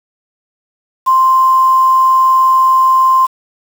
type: tone with quantisation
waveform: sine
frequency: 1046.5 Hz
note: C6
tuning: in tune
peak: -6 dBFS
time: 1.06-3.27 s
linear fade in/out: 20 ms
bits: 5
effects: none